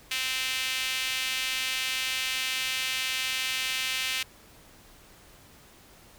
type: tone with high-pass filter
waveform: sawtooth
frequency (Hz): 259.9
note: C4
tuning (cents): -11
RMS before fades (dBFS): -30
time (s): 0.11-4.23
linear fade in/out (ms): 5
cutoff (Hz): 2600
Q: 2.1
effects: pink hiss -54 dBFS RMS until 6.18 s